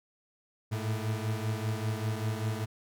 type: beating tone pair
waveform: 40% pulse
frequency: 107.5 / 112.6 Hz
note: A2 / A2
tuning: -40 / +40 cents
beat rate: 5.1 Hz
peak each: -31 / -34 dBFS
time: 0.71-2.66 s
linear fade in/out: 20 ms
effects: none